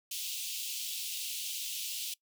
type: high-pass noise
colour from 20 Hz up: pink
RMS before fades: -38 dBFS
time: 0.11-2.14 s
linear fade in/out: 5 ms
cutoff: 2700 Hz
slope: 48 dB/octave
effects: noise-tail reverb RT60 0.1 s tail -22 dB re dry